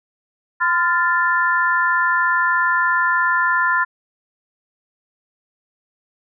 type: chord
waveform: sine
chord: F major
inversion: second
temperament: equal with one note detuned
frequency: 1023.2 / 1396.9 / 1760 Hz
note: C6 / F6 / A6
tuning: -39 / 0 / 0 cents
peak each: -19 dBFS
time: 0.6-3.85 s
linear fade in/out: 20 ms
effects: none